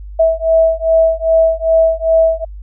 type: beating tone pair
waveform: sine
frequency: 650 / 652.5 Hz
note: E5 / E5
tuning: -24 / -18 cents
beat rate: 2.5 Hz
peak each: -12 / -12 dBFS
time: 0.19-2.45 s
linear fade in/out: 10 ms
effects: added 50 Hz sine -27 dBFS peak until 2.62 s